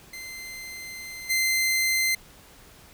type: tone with level steps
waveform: sawtooth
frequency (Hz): 2076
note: C7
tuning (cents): -14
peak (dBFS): -33 / -18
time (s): 0.13-2.15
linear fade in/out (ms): 5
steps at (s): 1.29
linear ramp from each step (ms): 20
effects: pink hiss -51 dBFS RMS until 2.93 s